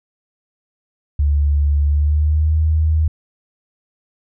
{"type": "tone with pitch glide", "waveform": "sine", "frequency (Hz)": [72.4, 78.5], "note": ["D2", "D#2"], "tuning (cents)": [-24, 16], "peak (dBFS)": -12, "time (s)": [1.19, 3.08], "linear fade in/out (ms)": 5, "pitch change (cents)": 140, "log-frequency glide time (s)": [1.85, 2.57], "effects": []}